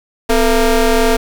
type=ring-modulated tone; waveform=25% pulse; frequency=233.1 Hz; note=A#3; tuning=in tune; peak=-3 dBFS; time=0.29-1.17 s; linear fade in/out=10 ms; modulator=212 Hz; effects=none